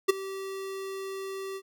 square tone with ADSR envelope, 386.9 Hz, G4, 23 cents flat, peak -16 dBFS, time 0.08-1.62 s, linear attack 16 ms, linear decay 15 ms, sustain -19 dB, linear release 59 ms, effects none

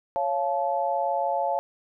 sine chord, Db augmented, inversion none, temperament just, 554.4 / 693 / 866.2 Hz, Db5 / F5 / A5, 0 / -14 / -27 cents, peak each -28 / -27 / -27 dBFS, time 0.16-1.59 s, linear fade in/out 0 ms, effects none

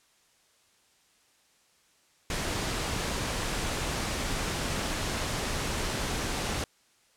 pink noise, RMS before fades -31 dBFS, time 2.3-6.64 s, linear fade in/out 2 ms, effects white hiss -65 dBFS RMS until 7.16 s + low-pass 9000 Hz 12 dB/octave

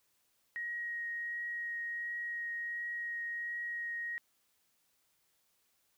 sine tone with vibrato, 1886 Hz, A#6, 20 cents sharp, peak -36 dBFS, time 0.56-4.18 s, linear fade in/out 0 ms, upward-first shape triangle, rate 1.4 Hz, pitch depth 11 cents each way, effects white hiss -75 dBFS RMS until 5.97 s

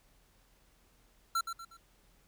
square tone with echo, 1354 Hz, E6, 46 cents sharp, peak -29 dBFS, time 1.35-1.41 s, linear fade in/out 5 ms, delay 120 ms, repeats 3, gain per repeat -8 dB, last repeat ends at 1.77 s, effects added 42 Hz sine -68 dBFS peak until 2.27 s + pink hiss -68 dBFS RMS until 2.27 s

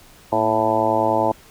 harmonic tone with a mistuned harmonic, 110 Hz, A2, in tune, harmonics 1 / 2 / 3 / 4 / 5 / 6 / 7 / 8 / 9, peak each -31 / -29 / -25 / -28 / -23 / -22 / -26 / -21 / -28 dBFS, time 0.32-1.32 s, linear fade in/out 5 ms, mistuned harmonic 2, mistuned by +73 cents, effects pink hiss -48 dBFS RMS until 1.5 s

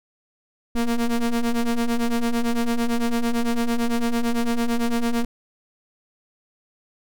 square ring-modulated tone, 116.54 Hz, A#2, in tune, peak -17 dBFS, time 0.75-5.25 s, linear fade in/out 5 ms, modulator 121 Hz, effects none

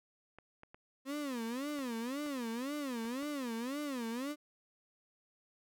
clicks, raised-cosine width 0.5 ms, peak -37 dBFS, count 7, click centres 0.386 / 0.634 / 0.745 / 1.789 / 2.263 / 3.052 / 3.229 s
35% pulse tone with vibrato, 259.2 Hz, C4, 16 cents flat, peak -35 dBFS, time 1.05-4.36 s, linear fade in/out 50 ms, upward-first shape sine, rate 1.9 Hz, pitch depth 240 cents each way
effects none

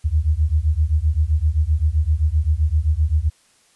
sine beating tone pair, 73.42 / 81.12 Hz, D2 / E2, 0 / -27 cents, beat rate 7.7 Hz, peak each -18 dBFS, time 0.04-3.3 s, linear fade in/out 20 ms, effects white hiss -57 dBFS RMS until 3.75 s + resampled to 24000 Hz

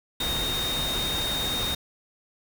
sine tone in noise, 3700 Hz, A#7, 14 cents flat, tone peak -27 dBFS, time 0.2-1.75 s, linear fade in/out 5 ms, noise pink, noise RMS -31 dBFS, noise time 0.2-1.75 s, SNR +1 dB, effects none

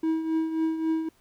triangle tone with tremolo, 321.1 Hz, E4, 45 cents flat, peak -19 dBFS, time 0.03-1.09 s, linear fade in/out 5 ms, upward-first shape triangle, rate 3.7 Hz, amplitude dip 65%, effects pink hiss -64 dBFS RMS until 1.2 s

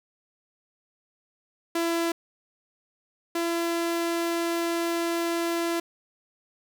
sawtooth tone pair in turn, 335.8 / 337.9 Hz, E4 / E4, +32 / +43 cents, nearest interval unison, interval 11 cents, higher second, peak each -20 / -21 dBFS, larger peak first, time 1.75-2.12 / 3.35-5.8 s, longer second, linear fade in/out 5 ms, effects none

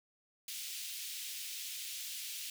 pink high-pass noise, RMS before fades -43 dBFS, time 0.48-2.5 s, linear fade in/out 2 ms, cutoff 2700 Hz, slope 24 dB/octave, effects none

